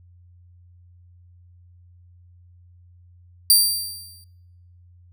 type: tone with exponential decay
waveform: 15% pulse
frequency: 4699 Hz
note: D8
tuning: in tune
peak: -3 dBFS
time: 3.5-4.24 s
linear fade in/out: 1 ms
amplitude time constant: 160 ms
effects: noise-tail reverb RT60 0.9 s tail -24 dB re dry + added 88 Hz sine -48 dBFS peak until 5.12 s